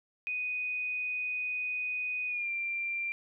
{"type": "tone with pitch glide", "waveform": "sine", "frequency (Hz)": [2489, 2370], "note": ["D#7", "D7"], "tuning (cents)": [0, 15], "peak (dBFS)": -31, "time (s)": [0.27, 3.12], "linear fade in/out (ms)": 0, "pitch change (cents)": -85, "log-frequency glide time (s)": [2.27, 2.5], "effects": []}